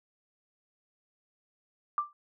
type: tone with exponential decay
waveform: sine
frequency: 1180 Hz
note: D6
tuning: 8 cents sharp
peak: -22 dBFS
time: 1.98-2.13 s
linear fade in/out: 1 ms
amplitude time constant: 31 ms
effects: none